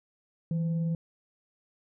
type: tone with frequency modulation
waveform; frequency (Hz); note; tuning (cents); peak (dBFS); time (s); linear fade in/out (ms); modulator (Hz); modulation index
sine; 163.8; E3; -11; -26; 0.51-0.95; 2; 347; 0.24
effects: none